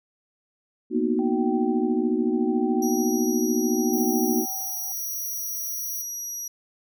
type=chord; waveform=sine; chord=B major seventh; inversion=third; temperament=equal; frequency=233.1 / 246.9 / 311.1 / 370 Hz; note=A#3 / B3 / D#4 / F#4; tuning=0 / 0 / 0 / 0 cents; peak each=-26 dBFS; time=0.9-4.46 s; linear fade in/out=50 ms
type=tone with tremolo; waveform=sine; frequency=775 Hz; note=G5; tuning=20 cents flat; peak=-30 dBFS; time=1.19-4.92 s; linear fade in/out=0 ms; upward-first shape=triangle; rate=0.76 Hz; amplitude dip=90%
type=tone; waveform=35% pulse; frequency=5790 Hz; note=F#8; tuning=38 cents flat; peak=-28 dBFS; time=2.82-6.48 s; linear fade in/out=5 ms
type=high-pass noise; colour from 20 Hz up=white; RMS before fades=-34 dBFS; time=3.93-6.02 s; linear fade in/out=5 ms; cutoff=11000 Hz; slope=48 dB/octave
effects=none